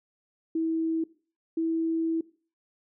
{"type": "tone pair in turn", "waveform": "sine", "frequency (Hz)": [324.5, 326.6], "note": ["E4", "E4"], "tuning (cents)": [-27, -16], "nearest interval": "unison", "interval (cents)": 11, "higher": "second", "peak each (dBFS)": -24, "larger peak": "neither", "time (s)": [[0.55, 1.04], [1.57, 2.21]], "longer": "second", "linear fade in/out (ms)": 5, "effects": ["noise-tail reverb RT60 0.4 s tail -20 dB re dry"]}